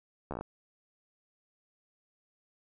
slowing click train, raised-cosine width 1 ms, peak -23 dBFS, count 7, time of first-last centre 0.31-0.41 s, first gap 13 ms, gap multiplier 1.1, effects none

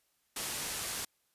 white low-pass noise, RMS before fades -38 dBFS, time 0.36-1.05 s, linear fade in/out 5 ms, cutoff 12000 Hz, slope 24 dB/octave, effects white hiss -75 dBFS RMS until 1.34 s + resampled to 32000 Hz

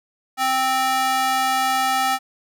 square tone with high-pass filter, 261.6 Hz, C4, in tune, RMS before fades -20 dBFS, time 0.37-2.19 s, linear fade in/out 50 ms, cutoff 910 Hz, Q 1.8, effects none

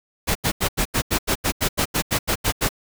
pink noise bursts, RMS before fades -20 dBFS, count 15, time 0.27-2.691 s, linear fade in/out 20 ms, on 83 ms, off 84 ms, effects none

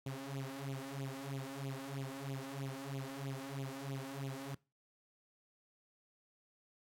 sawtooth tone with flanger, 136.2 Hz, C#3, 30 cents flat, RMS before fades -43 dBFS, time 0.06-4.55 s, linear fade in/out 5 ms, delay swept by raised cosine 0.28 to 3.98 ms, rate 3.1 Hz, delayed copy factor +0.9, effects noise-tail reverb RT60 0.3 s tail -24 dB re dry + AAC 64 kbps

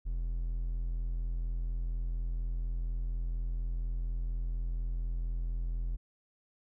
triangle tone, 42.1 Hz, E1, 37 cents sharp, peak -29 dBFS, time 0.05-5.97 s, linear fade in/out 20 ms, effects none

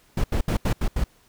brown noise bursts at uneven times, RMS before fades -21 dBFS, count 6, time 0.17-0.24 / 0.32-0.41 / 0.48-0.57 / 0.65-0.73 / 0.81-0.88 / 0.96-1.04 s, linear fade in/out 5 ms, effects pink hiss -59 dBFS RMS until 1.28 s

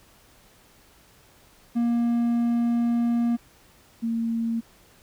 triangle / sine tone pair in turn, 235.9 / 229.2 Hz, A#3 / A#3, +21 / -29 cents, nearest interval unison, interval 50 cents, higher first, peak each -18 / -23 dBFS, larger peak first, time 1.75-3.37 / 4.02-4.61 s, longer first, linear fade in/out 20 ms, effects pink hiss -56 dBFS RMS until 5.02 s

